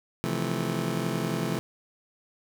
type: chord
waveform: 25% pulse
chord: F major seventh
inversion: second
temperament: just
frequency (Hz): 130.96 / 163.7 / 174.61 / 218.3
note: C3 / E3 / F3 / A3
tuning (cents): +2 / -12 / 0 / -13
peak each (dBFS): -29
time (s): 0.24-1.59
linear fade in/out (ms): 0
effects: none